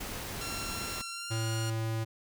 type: noise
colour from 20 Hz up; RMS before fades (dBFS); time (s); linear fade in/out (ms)
pink; -39; 0-1.02; 10
type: tone with pitch glide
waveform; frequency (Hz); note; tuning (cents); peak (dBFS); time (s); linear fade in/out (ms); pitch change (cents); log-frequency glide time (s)
10% pulse; 1366 to 1421.5; F6 to F6; -39 to +30; -29; 0.41-1.7; 2; +69; 1.09-1.47
type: tone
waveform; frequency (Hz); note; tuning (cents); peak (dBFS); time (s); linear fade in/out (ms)
square; 112; A2; +31; -31; 1.3-2.05; 20
effects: none